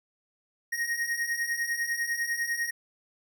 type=beating tone pair; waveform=square; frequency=1864.7 / 1874.7 Hz; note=A#6 / A#6; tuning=0 / +9 cents; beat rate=10 Hz; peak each=-34 / -30 dBFS; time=0.72-2.71 s; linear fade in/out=10 ms; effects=none